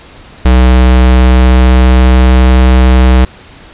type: tone with pitch glide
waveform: square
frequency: 63 to 63.51 Hz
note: B1 to B1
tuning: +35 to +49 cents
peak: -3 dBFS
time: 0.45-3.25 s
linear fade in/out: 5 ms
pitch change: +14 cents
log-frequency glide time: 0.97-2.56 s
effects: pink hiss -35 dBFS RMS until 3.73 s + resampled to 8000 Hz